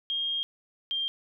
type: tone pair in turn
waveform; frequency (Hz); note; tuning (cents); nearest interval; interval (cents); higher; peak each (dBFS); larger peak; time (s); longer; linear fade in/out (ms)
sine; 3230 / 3189; G#7 / G7; -49 / +29; unison; 22; first; -27; neither; 0.1-0.43 / 0.91-1.08; first; 0
effects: none